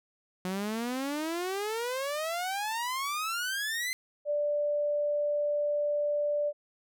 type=exponential sweep; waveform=sawtooth; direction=up; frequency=180.7 to 2075 Hz; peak=-27 dBFS; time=0.45-3.93 s; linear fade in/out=0 ms
type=tone; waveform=sine; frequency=587.3 Hz; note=D5; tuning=in tune; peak=-26 dBFS; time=4.25-6.53 s; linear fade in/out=50 ms
effects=none